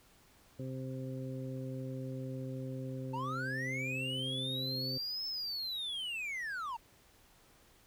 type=harmonic tone; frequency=130.81 Hz; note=C3; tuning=in tune; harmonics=1 / 2 / 3 / 4; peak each=-40 / -43 / -49 / -47 dBFS; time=0.59-4.98 s; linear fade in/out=5 ms
type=linear two-way sweep; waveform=triangle; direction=up then down; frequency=876 to 5274 to 876 Hz; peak=-35 dBFS; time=3.13-6.77 s; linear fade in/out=10 ms; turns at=5.27 s
effects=pink hiss -64 dBFS RMS until 7.86 s